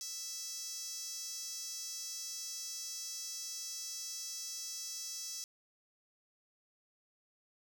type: tone with high-pass filter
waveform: sawtooth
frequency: 659.3 Hz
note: E5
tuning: in tune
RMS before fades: -43 dBFS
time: 0.01-5.44 s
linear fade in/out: 0 ms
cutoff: 5700 Hz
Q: 4.1
effects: none